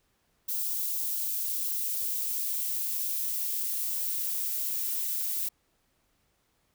violet noise with high-pass filter sweep, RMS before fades -31 dBFS, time 0.48-5.49 s, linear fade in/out 10 ms, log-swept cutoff 3200 to 1300 Hz, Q 0.75, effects pink hiss -72 dBFS RMS until 6.74 s

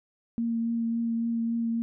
sine tone with vibrato, 230.8 Hz, A#3, 17 cents flat, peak -25 dBFS, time 0.38-1.82 s, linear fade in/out 0 ms, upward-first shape triangle, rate 3.6 Hz, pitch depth 15 cents each way, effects none

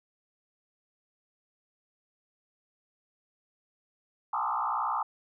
sine tone with frequency modulation, 1047 Hz, C6, 1 cent sharp, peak -27 dBFS, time 4.33-5.03 s, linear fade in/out 5 ms, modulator 61.1 Hz, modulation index 4, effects none

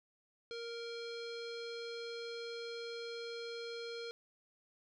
square tone with low-pass filter, 466.2 Hz, A#4, in tune, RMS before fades -44 dBFS, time 0.51-4.11 s, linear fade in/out 0 ms, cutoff 4300 Hz, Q 3.7, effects none

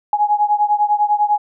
sine beating tone pair, 830.6 / 840.6 Hz, G#5 / G#5, 0 / +21 cents, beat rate 10 Hz, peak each -15 / -17 dBFS, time 0.13-1.38 s, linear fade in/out 2 ms, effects none

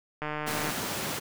click train, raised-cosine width 0.5 ms, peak -18 dBFS, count 74, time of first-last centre 0.22-0.703 s, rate 151 Hz
pink high-pass noise, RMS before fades -33 dBFS, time 0.46-1.2 s, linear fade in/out 20 ms, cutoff 140 Hz, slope 12 dB/octave
effects none

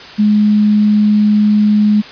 sine tone, 210 Hz, G#3, 19 cents sharp, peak -7 dBFS, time 0.18-2.02 s, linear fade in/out 20 ms, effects white hiss -32 dBFS RMS until 2.11 s + resampled to 11025 Hz

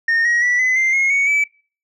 sine tone with pitch steps, 1835 / 1895.3 / 1957.6 / 2022 / 2088 / 2157 / 2228 / 2301 Hz, A#6 / A#6 / B6 / B6 / C7 / C#7 / C#7 / D7, -28 / +28 / -16 / +40 / -4 / -48 / +8 / -36 cents, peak -11 dBFS, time 0.08-1.44 s, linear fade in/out 5 ms, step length 170 ms, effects noise-tail reverb RT60 0.4 s tail -24 dB re dry + tanh soft clip ceiling -12 dBFS

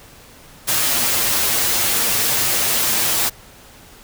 white noise with comb filter, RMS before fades -18 dBFS, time 0.67-3.3 s, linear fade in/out 20 ms, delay 8.7 ms, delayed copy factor +0.6, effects pink hiss -44 dBFS RMS until 4.03 s

